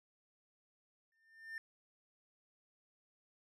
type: tone with exponential growth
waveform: triangle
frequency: 1800 Hz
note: A6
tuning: 39 cents sharp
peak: -38 dBFS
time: 1.12-1.58 s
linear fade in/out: 1 ms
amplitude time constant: 98 ms
effects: none